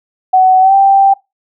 sine tone with pitch glide, 749 to 784.4 Hz, F#5 to G5, +21 to +1 cents, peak -4 dBFS, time 0.33-1.14 s, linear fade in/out 10 ms, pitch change +80 cents, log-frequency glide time 0.6-0.74 s, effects noise-tail reverb RT60 0.2 s tail -20 dB re dry

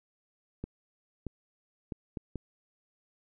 clicks, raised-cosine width 3 ms, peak -23 dBFS, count 5, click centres 0.64 / 1.267 / 1.922 / 2.172 / 2.357 s, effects none

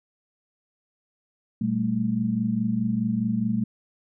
sine tone cluster, 119 / 195.5 / 220.3 Hz, A#2 / G3 / A3, +36 / -4 / +2 cents, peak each -30 / -27 / -24 dBFS, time 1.61-3.64 s, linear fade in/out 5 ms, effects none

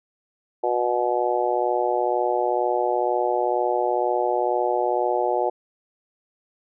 harmonic tone, 122.1 Hz, B2, 19 cents flat, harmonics 3 / 4 / 5 / 6 / 7, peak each -26 / -26 / -26 / -26 / -26 dBFS, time 0.63-5.5 s, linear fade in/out 10 ms, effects none

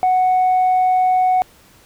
sine tone, 740 Hz, F#5, in tune, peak -10 dBFS, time 0.03-1.42 s, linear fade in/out 0 ms, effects tanh soft clip ceiling -10 dBFS + pink hiss -49 dBFS RMS until 1.85 s

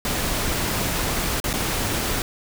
pink noise with dropouts, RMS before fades -24 dBFS, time 0.05-2.22 s, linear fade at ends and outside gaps 1 ms, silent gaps 1.401-1.441 / 1.53-1.537 s, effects none

